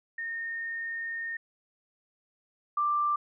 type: tone pair in turn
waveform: sine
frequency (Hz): 1835 / 1180.7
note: A#6 / D6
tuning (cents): -28 / +9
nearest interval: minor sixth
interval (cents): 763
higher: first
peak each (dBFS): -32 / -24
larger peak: second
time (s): 0.18-1.37 / 2.77-3.16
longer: first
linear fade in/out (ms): 5
effects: none